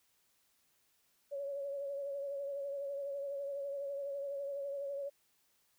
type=tone with vibrato; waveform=sine; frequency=560 Hz; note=C#5; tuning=18 cents sharp; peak=-37 dBFS; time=1.31-5.1 s; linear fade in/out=20 ms; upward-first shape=triangle; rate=12 Hz; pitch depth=42 cents each way; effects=white hiss -74 dBFS RMS until 5.78 s